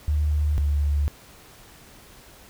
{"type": "tone pair in turn", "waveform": "sine", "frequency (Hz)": [74.8, 72.63], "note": ["D2", "D2"], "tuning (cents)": [32, -19], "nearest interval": "minor second", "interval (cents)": 51, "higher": "first", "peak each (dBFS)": -19, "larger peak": "neither", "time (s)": [[0.08, 0.58], [0.58, 1.08]], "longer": "neither", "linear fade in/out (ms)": 0, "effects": ["pink hiss -49 dBFS RMS until 2.49 s"]}